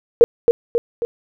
sine tone with echo, 470 Hz, A#4, 14 cents sharp, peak -3 dBFS, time 0.21-0.24 s, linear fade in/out 0 ms, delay 270 ms, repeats 3, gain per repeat -5 dB, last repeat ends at 1.05 s, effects none

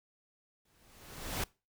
pink noise with exponential growth, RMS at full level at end -33 dBFS, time 0.65-1.44 s, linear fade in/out 5 ms, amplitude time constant 170 ms, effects noise-tail reverb RT60 0.3 s tail -23 dB re dry

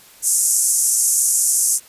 white band-pass noise, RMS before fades -17 dBFS, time 0.22-1.8 s, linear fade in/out 50 ms, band 6200 to 11000 Hz, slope 48 dB/octave, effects white hiss -46 dBFS RMS until 1.88 s + resampled to 32000 Hz

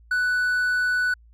triangle tone, 1486 Hz, F#6, 7 cents sharp, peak -18 dBFS, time 0.11-1.14 s, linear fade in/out 5 ms, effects added 57 Hz sine -49 dBFS peak until 1.33 s

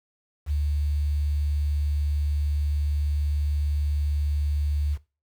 sine tone with quantisation, 73.3 Hz, D2, 3 cents flat, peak -22 dBFS, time 0.46-4.98 s, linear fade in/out 50 ms, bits 8, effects noise-tail reverb RT60 0.3 s tail -19 dB re dry

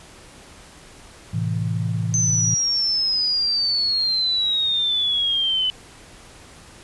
sine chord, A minor, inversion none, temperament equal, 110 / 130.81 / 164.81 Hz, A2 / C3 / E3, 0 / 0 / 0 cents, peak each -23 / -29 / -25 dBFS, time 1.33-2.55 s, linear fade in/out 10 ms
sine exponential sweep, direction down, 6210 to 3004 Hz, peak -18 dBFS, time 2.14-5.7 s, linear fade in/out 0 ms
effects pink hiss -45 dBFS RMS until 6.83 s + resampled to 24000 Hz

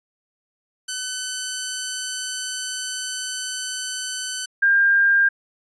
5% pulse / sine tone pair in turn, 1512 / 1601.9 Hz, F#6 / G6, +37 / +37 cents, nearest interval minor second, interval 100 cents, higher second, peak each -13 dBFS, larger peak neither, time 0.88-4.46 / 4.62-5.29 s, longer first, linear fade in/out 10 ms, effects resampled to 22050 Hz

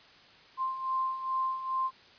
sine beating tone pair, 1046.5 / 1048.9 Hz, C6 / C6, 0 / +4 cents, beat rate 2.4 Hz, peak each -36 / -30 dBFS, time 0.57-1.91 s, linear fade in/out 50 ms, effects white hiss -56 dBFS RMS until 2.18 s + resampled to 11025 Hz

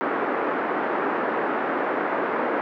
pink band-pass noise, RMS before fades -25 dBFS, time 0.01-2.61 s, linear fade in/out 0 ms, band 280 to 1700 Hz, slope 24 dB/octave, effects none

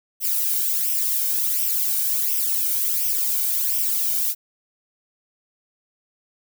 violet noise with flanger, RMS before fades -22 dBFS, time 0.2-4.35 s, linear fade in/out 50 ms, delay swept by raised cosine 0.35 to 1.35 ms, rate 1.4 Hz, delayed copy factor +0.65, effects none

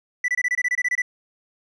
triangle tone bursts, 1975.5 Hz, B6, in tune, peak -17 dBFS, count 12, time 0.24-1.02 s, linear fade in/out 5 ms, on 43 ms, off 24 ms, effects resampled to 22050 Hz

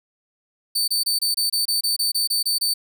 sawtooth tone bursts, 4555 Hz, C#8, 46 cents sharp, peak -16 dBFS, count 13, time 0.75-2.74 s, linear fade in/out 10 ms, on 130 ms, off 25 ms, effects none

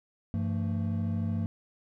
triangle tone cluster, 98.6 / 171.2 / 224.5 Hz, G2 / F3 / A3, +11 / -34 / +35 cents, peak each -28 / -33 / -31 dBFS, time 0.34-1.46 s, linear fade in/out 0 ms, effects none

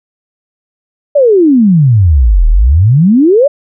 sine exponential two-way sweep, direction down then up, 603 to 36.75 to 603 Hz, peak -3 dBFS, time 1.15-3.48 s, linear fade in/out 10 ms, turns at 2.48 s, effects none

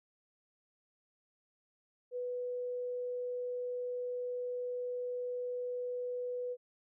sine tone, 493.9 Hz, B4, in tune, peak -35 dBFS, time 2.11-6.57 s, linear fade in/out 50 ms, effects none

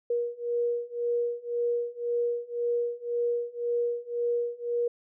sine beating tone pair, 475.9 / 477.8 Hz, A#4 / A#4, +36 / +43 cents, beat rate 1.9 Hz, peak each -30 / -29 dBFS, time 0.1-4.88 s, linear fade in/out 5 ms, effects none

